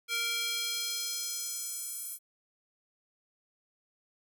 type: tone with high-pass filter sweep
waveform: square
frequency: 465.2 Hz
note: A#4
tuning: 4 cents flat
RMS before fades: -35 dBFS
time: 0.08-2.19 s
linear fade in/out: 50 ms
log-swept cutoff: 2200 to 11000 Hz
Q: 1.4
effects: none